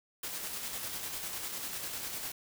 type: noise with tremolo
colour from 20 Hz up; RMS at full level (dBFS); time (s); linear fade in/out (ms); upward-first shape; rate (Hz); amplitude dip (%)
white; -38; 0.23-2.32; 5; square; 10; 30
effects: none